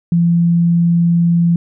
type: tone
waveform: sine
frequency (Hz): 170.4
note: F3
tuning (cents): -42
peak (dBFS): -9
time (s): 0.12-1.56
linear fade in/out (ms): 2
effects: none